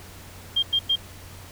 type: tone bursts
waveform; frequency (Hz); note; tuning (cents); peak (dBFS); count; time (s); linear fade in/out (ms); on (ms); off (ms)
sine; 3200; G7; +35; -18; 3; 0.56-0.959; 10; 67; 99
effects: added 91 Hz sine -45 dBFS peak until 1.51 s + pink hiss -45 dBFS RMS until 1.51 s